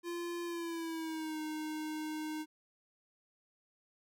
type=tone with pitch glide; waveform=square; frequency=345.1 to 309.2 Hz; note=F4 to D#4; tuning=-21 to -11 cents; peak=-38 dBFS; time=0.03-2.46 s; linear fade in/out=50 ms; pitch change=-190 cents; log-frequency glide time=0.45-1.4 s; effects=none